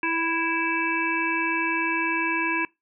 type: harmonic tone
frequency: 329.6 Hz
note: E4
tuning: in tune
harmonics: 1 / 3 / 5 / 7 / 8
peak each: -29 / -29 / -29 / -29 / -29 dBFS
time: 0.03-2.65 s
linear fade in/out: 2 ms
effects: noise-tail reverb RT60 0.2 s tail -23 dB re dry